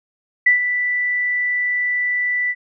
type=tone with ADSR envelope; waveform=sine; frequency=1975.5 Hz; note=B6; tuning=in tune; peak=-8 dBFS; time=0.46-2.55 s; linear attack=8 ms; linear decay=120 ms; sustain=-9 dB; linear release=48 ms; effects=none